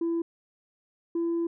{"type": "tone pair in turn", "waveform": "sine", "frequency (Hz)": [335, 336.9], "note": ["E4", "E4"], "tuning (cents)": [28, 38], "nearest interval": "unison", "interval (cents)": 10, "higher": "second", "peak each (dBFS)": -23, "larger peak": "neither", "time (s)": [[0.01, 0.22], [1.15, 1.47]], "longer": "second", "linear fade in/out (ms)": 5, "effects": ["tanh soft clip ceiling -23 dBFS"]}